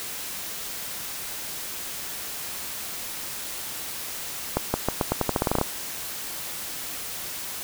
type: accelerating click train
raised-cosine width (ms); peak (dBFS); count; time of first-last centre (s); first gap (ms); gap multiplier
1; -7; 14; 4.57-5.613; 170; 0.86
effects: white hiss -34 dBFS RMS until 7.63 s